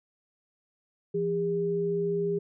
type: tone pair together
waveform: sine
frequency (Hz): 170 / 404.3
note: F3 / G#4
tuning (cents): -46 / -46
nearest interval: octave + minor third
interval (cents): 1500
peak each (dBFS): -32 / -26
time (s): 1.14-2.39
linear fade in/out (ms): 10
effects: none